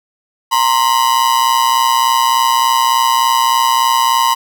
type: ring-modulated tone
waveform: 45% pulse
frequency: 987.8 Hz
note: B5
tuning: in tune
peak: -7 dBFS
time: 0.51-4.35 s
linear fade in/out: 20 ms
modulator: 61.7 Hz
effects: none